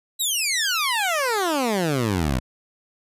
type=exponential sweep; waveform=15% pulse; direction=down; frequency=3990 to 58.27 Hz; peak=-14 dBFS; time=0.19-2.4 s; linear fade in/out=20 ms; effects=resampled to 32000 Hz